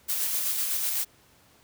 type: noise with tremolo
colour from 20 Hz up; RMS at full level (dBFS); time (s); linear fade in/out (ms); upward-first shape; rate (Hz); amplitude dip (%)
blue; -27; 0.08-1.05; 20; square; 8; 25
effects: pink hiss -59 dBFS RMS until 1.63 s + high-pass 60 Hz 12 dB/octave